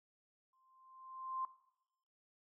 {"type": "tone with exponential growth", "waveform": "sine", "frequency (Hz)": 1046.5, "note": "C6", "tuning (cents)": 0, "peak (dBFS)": -35, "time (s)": [0.53, 1.45], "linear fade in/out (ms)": 2, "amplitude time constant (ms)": 200, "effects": ["noise-tail reverb RT60 0.8 s tail -17 dB re dry"]}